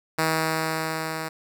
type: tone with level ramp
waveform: 5% pulse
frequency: 159.7 Hz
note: D#3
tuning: 45 cents sharp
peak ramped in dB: -9 to -18 dBFS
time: 0.18-1.29 s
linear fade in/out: 10 ms
effects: none

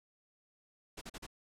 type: noise bursts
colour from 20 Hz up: pink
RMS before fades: -45 dBFS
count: 4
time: 0.97-1.266 s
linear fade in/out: 10 ms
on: 44 ms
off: 40 ms
effects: low-pass 10000 Hz 12 dB/octave

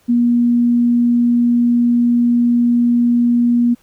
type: tone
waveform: sine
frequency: 239.3 Hz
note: A#3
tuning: 46 cents sharp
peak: -10 dBFS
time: 0.08-3.75 s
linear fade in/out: 20 ms
effects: pink hiss -55 dBFS RMS until 3.82 s

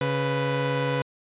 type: tone pair together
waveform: sawtooth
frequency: 139.1 / 495.7 Hz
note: C#3 / B4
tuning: +6 / +6 cents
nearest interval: octave + minor seventh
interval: 2200 cents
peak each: -22 dBFS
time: 0.01-1.02 s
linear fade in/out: 2 ms
effects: resampled to 8000 Hz

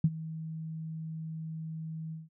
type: tone with ADSR envelope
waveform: sine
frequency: 159.9 Hz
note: D#3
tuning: 48 cents sharp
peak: -18 dBFS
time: 0.04-2.29 s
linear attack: 4 ms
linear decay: 47 ms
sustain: -18 dB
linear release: 170 ms
effects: none

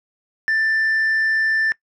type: tone with tanh clipping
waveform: sine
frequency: 1773 Hz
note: A6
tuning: 13 cents sharp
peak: -17 dBFS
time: 0.48-1.72 s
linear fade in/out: 0 ms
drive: 2 dB
effects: noise-tail reverb RT60 0.1 s tail -21 dB re dry

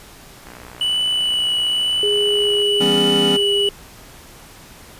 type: click train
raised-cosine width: 0.5 ms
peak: -23 dBFS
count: 132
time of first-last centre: 0.47-2.618 s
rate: 61 Hz
type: tone with vibrato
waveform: triangle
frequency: 2963 Hz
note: F#7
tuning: 2 cents sharp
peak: -15 dBFS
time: 0.81-3.69 s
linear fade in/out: 2 ms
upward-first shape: triangle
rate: 1 Hz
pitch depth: 13 cents each way
type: tone with pitch glide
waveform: sine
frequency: 412.2 to 404.7 Hz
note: G#4 to G#4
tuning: -13 to -45 cents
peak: -18 dBFS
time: 2.03-3.69 s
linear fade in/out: 2 ms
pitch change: -32 cents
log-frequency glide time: 2.45-3.5 s
type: chord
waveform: square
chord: C# half-diminished seventh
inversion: first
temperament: just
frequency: 166.31 / 199.57 / 249.5 / 277.2 Hz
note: E3 / G3 / B3 / C#4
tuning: +16 / +31 / +18 / 0 cents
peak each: -27 / -24 / -25 / -25 dBFS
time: 2.8-3.37 s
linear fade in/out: 10 ms
effects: pink hiss -42 dBFS RMS until 4.99 s + resampled to 32000 Hz

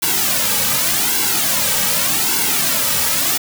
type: noise with flanger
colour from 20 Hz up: white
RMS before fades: -17 dBFS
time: 0.02-3.38 s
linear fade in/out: 10 ms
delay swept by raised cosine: 1.6 to 2.9 ms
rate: 0.85 Hz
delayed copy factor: -0.85
effects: none

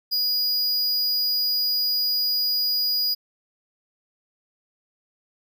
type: tone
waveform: square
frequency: 4900 Hz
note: D#8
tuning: 27 cents flat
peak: -21 dBFS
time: 0.11-3.15 s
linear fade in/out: 20 ms
effects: none

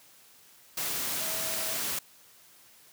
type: tone in noise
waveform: sine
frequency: 644 Hz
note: E5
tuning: 41 cents flat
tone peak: -42 dBFS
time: 1.2-1.77 s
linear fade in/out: 5 ms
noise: white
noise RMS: -32 dBFS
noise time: 0.77-1.99 s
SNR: -13 dB
effects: white hiss -57 dBFS RMS until 2.92 s + high-pass 80 Hz 12 dB/octave

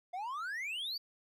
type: exponential sweep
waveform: triangle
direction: up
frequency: 692 to 4740 Hz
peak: -35 dBFS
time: 0.13-0.98 s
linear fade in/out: 10 ms
effects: none

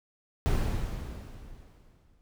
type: noise with exponential decay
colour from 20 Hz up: brown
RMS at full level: -24 dBFS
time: 0.46-2.21 s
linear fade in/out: 0 ms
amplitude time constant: 380 ms
effects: none

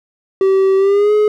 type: tone with pitch glide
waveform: triangle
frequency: 385 to 422.3 Hz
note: G4 to G#4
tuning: -31 to +29 cents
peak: -7 dBFS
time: 0.41-1.28 s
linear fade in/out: 2 ms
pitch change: +160 cents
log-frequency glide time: 0.77-1.13 s
effects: none

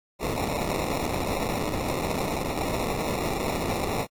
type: noise with sample-and-hold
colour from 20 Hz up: blue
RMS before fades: -28 dBFS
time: 0.19-4.07 s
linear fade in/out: 50 ms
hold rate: 1575 Hz
effects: AAC 64 kbps

